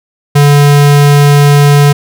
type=tone; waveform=square; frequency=144.2 Hz; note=D3; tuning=31 cents flat; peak=-3 dBFS; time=0.35-1.93 s; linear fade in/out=10 ms; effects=none